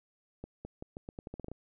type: accelerating click train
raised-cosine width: 2 ms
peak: -28 dBFS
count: 12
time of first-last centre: 0.44-1.516 s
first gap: 210 ms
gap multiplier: 0.83
effects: none